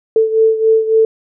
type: beating tone pair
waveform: sine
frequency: 442.6 / 446.2 Hz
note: A4 / A4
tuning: +10 / +24 cents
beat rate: 3.6 Hz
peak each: -10 / -15 dBFS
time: 0.16-1.05 s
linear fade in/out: 2 ms
effects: none